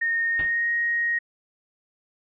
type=tone with pitch glide; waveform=sine; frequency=1842 to 1875.3 Hz; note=A#6 to A#6; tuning=-21 to +10 cents; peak=-21 dBFS; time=0.01-1.19 s; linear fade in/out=10 ms; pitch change=+31 cents; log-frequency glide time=0.27-0.72 s
type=noise with exponential decay; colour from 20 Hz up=pink; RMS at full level=-31 dBFS; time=0.39-0.57 s; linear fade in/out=1 ms; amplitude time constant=38 ms
effects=resampled to 8000 Hz